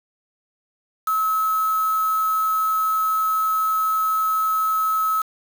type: tone with quantisation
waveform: sine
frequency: 1292 Hz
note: E6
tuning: 35 cents flat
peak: -18 dBFS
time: 1.07-5.22 s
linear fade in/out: 5 ms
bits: 5
effects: none